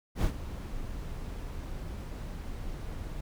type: noise with ADSR envelope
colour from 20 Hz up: brown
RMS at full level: -24 dBFS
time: 0.15-3.21 s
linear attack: 86 ms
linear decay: 81 ms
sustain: -14 dB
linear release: 8 ms
effects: none